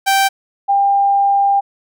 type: tone pair in turn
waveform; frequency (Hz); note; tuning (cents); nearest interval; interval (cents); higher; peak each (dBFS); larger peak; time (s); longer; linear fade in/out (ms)
sawtooth / sine; 781 / 797.4; G5 / G5; -7 / +29; unison; 36; second; -7 / -10; first; 0.06-0.29 / 0.68-1.61; second; 20
effects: none